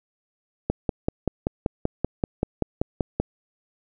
click train, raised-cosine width 2 ms, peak -8 dBFS, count 14, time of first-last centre 0.7-3.2 s, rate 5.2 Hz, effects none

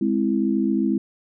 sine chord, Ab augmented, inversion none, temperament equal, 207.7 / 261.6 / 329.6 Hz, Ab3 / C4 / E4, 0 / 0 / 0 cents, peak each -22 / -23 / -23 dBFS, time 0.01-0.98 s, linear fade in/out 5 ms, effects none

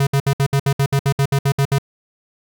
square tone bursts, 138.59 Hz, C#3, in tune, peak -14 dBFS, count 14, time 0-1.785 s, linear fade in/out 5 ms, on 69 ms, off 63 ms, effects none

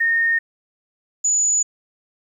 sine tone pair in turn, 1838 / 6919 Hz, A#6 / A8, -25 / -30 cents, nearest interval octave + major seventh, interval 2295 cents, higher second, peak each -15 dBFS, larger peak neither, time 0-0.39 / 1.24-1.63 s, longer neither, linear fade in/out 10 ms, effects 9-bit

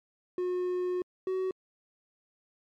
triangle tone pair in turn, 361.5 / 375 Hz, F#4 / F#4, -40 / +23 cents, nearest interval minor second, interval 63 cents, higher second, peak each -26 dBFS, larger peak neither, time 0.38-1.02 / 1.27-1.51 s, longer first, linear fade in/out 2 ms, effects MP3 64 kbps

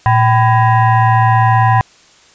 sine tone with frequency modulation, 114.9 Hz, A#2, 25 cents flat, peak -7 dBFS, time 0.06-1.81 s, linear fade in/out 0 ms, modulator 885 Hz, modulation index 1.2, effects white hiss -46 dBFS RMS until 2.34 s + resampled to 16000 Hz

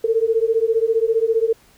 sine beating tone pair, 444 / 459 Hz, A4 / A#4, +16 / -27 cents, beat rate 15 Hz, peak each -18 dBFS, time 0.04-1.53 s, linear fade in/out 5 ms, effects pink hiss -53 dBFS RMS until 1.77 s

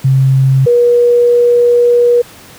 sine tone pair in turn, 133.4 / 481.2 Hz, C3 / B4, +34 / -45 cents, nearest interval octave + minor seventh, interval 2221 cents, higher second, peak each -5 dBFS, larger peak neither, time 0.04-0.66 / 0.66-2.22 s, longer second, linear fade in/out 10 ms, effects pink hiss -36 dBFS RMS until 2.58 s + high-pass 80 Hz 12 dB/octave

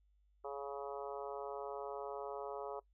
harmonic tone, 140 Hz, C#3, 18 cents sharp, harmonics 3 / 4 / 5 / 6 / 7 / 8 / 9, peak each -45 / -47 / -49 / -51 / -52 / -53 / -54 dBFS, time 0.44-2.8 s, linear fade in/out 10 ms, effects noise-tail reverb RT60 0.1 s tail -21 dB re dry + added 50 Hz sine -69 dBFS peak until 2.93 s

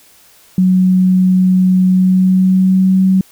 sine tone with pitch glide, 185 to 188.89 Hz, F#3 to F#3, 0 to +36 cents, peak -7 dBFS, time 0.58-3.21 s, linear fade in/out 2 ms, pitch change +36 cents, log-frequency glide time 1.88-3.05 s, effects white hiss -46 dBFS RMS until 3.31 s

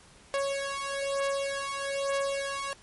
sawtooth beating tone pair, 553 / 554.1 Hz, C#5 / C#5, -4 / -1 cents, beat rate 1.1 Hz, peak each -28 dBFS, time 0.34-2.73 s, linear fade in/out 0 ms, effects pink hiss -55 dBFS RMS until 2.82 s + MP3 48 kbps

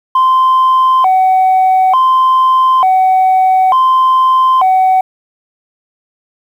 sine tone with vibrato, 884 Hz, A5, 8 cents sharp, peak -4 dBFS, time 0.15-5.01 s, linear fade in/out 5 ms, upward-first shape square, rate 0.56 Hz, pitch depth 280 cents each way, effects tanh soft clip ceiling -4 dBFS + 7-bit

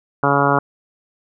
harmonic tone, 141 Hz, C#3, 30 cents sharp, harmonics 1 / 2 / 3 / 4 / 5 / 6 / 7 / 8 / 9 / 10, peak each -22 / -22 / -22 / -22 / -22 / -22 / -22 / -22 / -22 / -22 dBFS, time 0.23-0.59 s, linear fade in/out 2 ms, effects none

